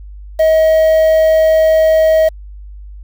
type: tone with quantisation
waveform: triangle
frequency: 635 Hz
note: D#5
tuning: 35 cents sharp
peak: -5 dBFS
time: 0.39-2.29 s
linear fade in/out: 10 ms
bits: 5
effects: added 50 Hz sine -29 dBFS peak until 3.03 s